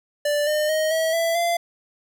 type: tone with pitch steps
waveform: square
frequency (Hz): 587.3 / 605.9 / 625.1 / 644.9 / 665.3 / 686.4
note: D5 / D#5 / D#5 / E5 / E5 / F5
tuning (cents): 0 / -46 / +8 / -38 / +16 / -30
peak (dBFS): -20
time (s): 0.25-1.57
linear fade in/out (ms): 5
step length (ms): 220
effects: none